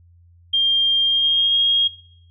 sine tone with pitch glide, 3200 to 3260 Hz, G7 to G#7, +35 to -33 cents, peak -14 dBFS, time 0.53-1.88 s, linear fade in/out 10 ms, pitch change +32 cents, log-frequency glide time 1.03-1.58 s, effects noise-tail reverb RT60 0.7 s tail -20 dB re dry + added 86 Hz sine -48 dBFS peak until 2.3 s

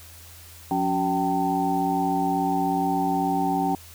sine tone cluster, 178.7 / 281.1 / 377.6 / 774 / 901 Hz, F3 / C#4 / F#4 / G5 / A5, +40 / +24 / +35 / -22 / +41 cents, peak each -29 / -26 / -32 / -24 / -31 dBFS, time 0.71-3.75 s, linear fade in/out 2 ms, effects added 84 Hz sine -47 dBFS peak until 3.94 s + white hiss -47 dBFS RMS until 3.94 s

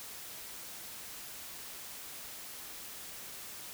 silence, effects white hiss -46 dBFS RMS until 3.73 s

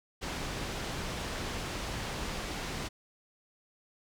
pink low-pass noise, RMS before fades -37 dBFS, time 0.21-2.89 s, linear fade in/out 20 ms, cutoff 6400 Hz, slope 12 dB/octave, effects none

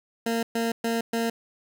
20% pulse tone bursts, 229.9 Hz, A#3, 24 cents flat, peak -19 dBFS, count 4, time 0.26-1.3 s, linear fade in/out 5 ms, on 170 ms, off 120 ms, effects none

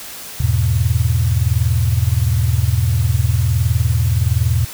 sine chord, E major, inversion none, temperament equal, 82.41 / 103.83 / 123.47 Hz, E2 / G#2 / B2, 0 / 0 / 0 cents, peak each -17 dBFS, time 0.4-4.65 s, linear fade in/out 5 ms, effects white hiss -32 dBFS RMS until 4.73 s

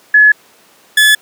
sine / 30% pulse tone pair in turn, 1703 / 1718.8 Hz, G#6 / A6, +43 / -41 cents, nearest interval unison, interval 16 cents, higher second, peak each -3 dBFS, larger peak neither, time 0.14-0.32 / 0.97-1.15 s, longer neither, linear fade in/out 5 ms, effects pink hiss -46 dBFS RMS until 1.21 s + high-pass 300 Hz 12 dB/octave

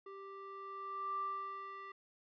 square tone with band-pass filter sweep, 392 Hz, G4, in tune, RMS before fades -44 dBFS, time 0.06-1.92 s, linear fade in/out 5 ms, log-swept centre 810 to 1500 Hz, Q 8.6, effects resampled to 11025 Hz

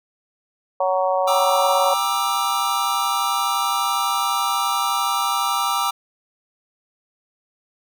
harmonic tone, 186.3 Hz, F#3, 12 cents sharp, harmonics 3 / 4 / 5 / 6, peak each -20 / -22 / -24 / -27 dBFS, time 0.8-1.94 s, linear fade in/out 5 ms
square chord, E half-diminished seventh, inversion first, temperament just, 791.1 / 949.3 / 1186.7 / 1318.5 Hz, G5 / Bb5 / D6 / E6, +16 / +31 / +18 / 0 cents, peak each -27 / -26 / -24 / -26 dBFS, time 1.27-5.91 s, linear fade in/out 10 ms
effects none

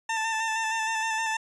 20% pulse tone with vibrato, 890 Hz, A5, 20 cents sharp, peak -21 dBFS, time 0.09-1.37 s, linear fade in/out 5 ms, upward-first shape square, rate 6.4 Hz, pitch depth 22 cents each way, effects resampled to 22050 Hz

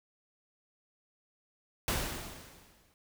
pink noise with exponential decay, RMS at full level -30 dBFS, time 1.88-2.94 s, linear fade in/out 1 ms, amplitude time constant 230 ms, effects none

